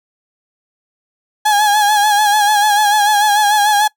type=tone with vibrato; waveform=35% pulse; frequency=834 Hz; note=G#5; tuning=7 cents sharp; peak=-8 dBFS; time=1.45-3.88 s; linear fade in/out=10 ms; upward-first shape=sine; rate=6.8 Hz; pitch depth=51 cents each way; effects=noise-tail reverb RT60 0.1 s tail -22 dB re dry